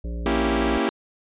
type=harmonic tone; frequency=58.27 Hz; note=A#1; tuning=in tune; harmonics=1 / 3 / 5 / 7 / 9 / 10; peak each=-27 / -37 / -41 / -44 / -46 / -47 dBFS; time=0.04-0.78 s; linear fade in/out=5 ms
type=chord; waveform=sawtooth; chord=A# diminished seventh; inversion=none; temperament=equal; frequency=233.1 / 277.2 / 329.6 / 392 Hz; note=A#3 / C#4 / E4 / G4; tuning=0 / 0 / 0 / 0 cents; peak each=-22 dBFS; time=0.26-0.89 s; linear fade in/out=0 ms
effects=resampled to 8000 Hz